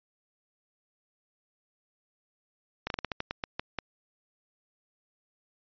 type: slowing click train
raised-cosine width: 0.3 ms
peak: -15 dBFS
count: 11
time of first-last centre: 2.87-3.787 s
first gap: 32 ms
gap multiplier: 1.22
effects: resampled to 11025 Hz